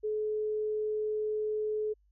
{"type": "tone", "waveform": "sine", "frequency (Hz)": 427.8, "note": "A4", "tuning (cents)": -49, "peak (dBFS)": -29, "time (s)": [0.03, 1.94], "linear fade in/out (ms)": 20, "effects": ["added 50 Hz sine -64 dBFS peak until 2.11 s"]}